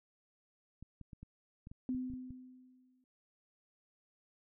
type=clicks; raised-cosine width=5 ms; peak=-37 dBFS; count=10; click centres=0.826 / 1.013 / 1.132 / 1.23 / 1.671 / 1.715 / 1.948 / 2.101 / 2.137 / 2.306 s
type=tone with exponential decay; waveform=sine; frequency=254.8 Hz; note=C4; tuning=46 cents flat; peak=-32 dBFS; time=1.89-3.04 s; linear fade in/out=1 ms; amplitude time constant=250 ms
effects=none